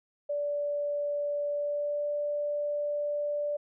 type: tone with pitch glide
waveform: sine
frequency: 581 to 586.1 Hz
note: D5 to D5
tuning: -19 to -4 cents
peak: -28 dBFS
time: 0.29-3.57 s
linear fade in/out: 10 ms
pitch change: +15 cents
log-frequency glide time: 1.49-2.08 s
effects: none